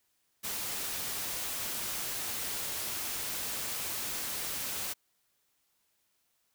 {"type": "noise", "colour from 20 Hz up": "white", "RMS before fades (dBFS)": -36, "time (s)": [0.43, 4.94], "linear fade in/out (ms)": 20, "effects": ["white hiss -75 dBFS RMS until 6.54 s"]}